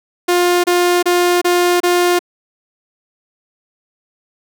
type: tone bursts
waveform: sawtooth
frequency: 353.6 Hz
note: F4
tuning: 22 cents sharp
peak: -7 dBFS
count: 5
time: 0.28-2.192 s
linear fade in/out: 10 ms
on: 360 ms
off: 28 ms
effects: none